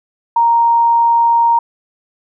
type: tone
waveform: sine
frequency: 932.3 Hz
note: A#5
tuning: in tune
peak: -8 dBFS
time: 0.36-1.59 s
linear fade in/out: 5 ms
effects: none